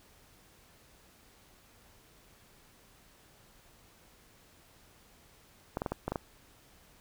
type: clicks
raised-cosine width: 1 ms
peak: -18 dBFS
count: 7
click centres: 5.771 / 5.819 / 5.862 / 5.92 / 6.08 / 6.12 / 6.158 s
effects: pink hiss -61 dBFS RMS until 7 s